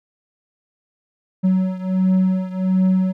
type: beating tone pair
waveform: triangle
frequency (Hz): 186.4 / 187.8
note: F#3 / F#3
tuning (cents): +13 / +26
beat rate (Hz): 1.4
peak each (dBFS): -15 / -18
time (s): 1.43-3.13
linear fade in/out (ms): 20
effects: none